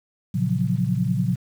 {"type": "chord", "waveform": "sine", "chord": "Gb major seventh", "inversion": "first", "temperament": "equal", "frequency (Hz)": [116.54, 138.59, 174.61, 185], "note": ["Bb2", "Db3", "F3", "Gb3"], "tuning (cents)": [0, 0, 0, 0], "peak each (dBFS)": -25, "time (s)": [0.34, 1.36], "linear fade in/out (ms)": 10, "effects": ["8-bit"]}